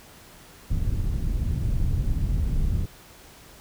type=low-pass noise; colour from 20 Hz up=pink; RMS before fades=-24 dBFS; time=0.7-2.86 s; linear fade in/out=5 ms; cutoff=120 Hz; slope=12 dB/octave; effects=pink hiss -49 dBFS RMS until 3.6 s